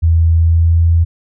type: tone with pitch glide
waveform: sine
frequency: 82.4 to 83.55 Hz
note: E2 to E2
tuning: 0 to +24 cents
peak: -7 dBFS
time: 0.02-1.05 s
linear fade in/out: 20 ms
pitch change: +24 cents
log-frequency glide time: 0.36-0.8 s
effects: none